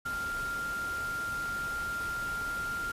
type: tone in noise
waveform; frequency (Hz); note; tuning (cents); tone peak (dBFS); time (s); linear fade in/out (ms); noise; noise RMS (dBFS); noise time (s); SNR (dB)
sine; 1393; F6; -5; -32; 0.05-2.92; 10; pink; -43; 0.05-2.92; +8
effects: resampled to 32000 Hz